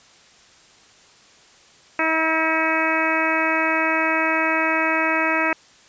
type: harmonic tone with a mistuned harmonic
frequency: 320 Hz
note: D#4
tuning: 49 cents sharp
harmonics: 1 / 2 / 3 / 4 / 5 / 6 / 7 / 8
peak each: -26 / -26 / -26 / -26 / -26 / -26 / -26 / -26 dBFS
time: 1.99-5.53 s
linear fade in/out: 2 ms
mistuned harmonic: 4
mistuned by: +23 cents
effects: white hiss -51 dBFS RMS until 5.88 s + resampled to 16000 Hz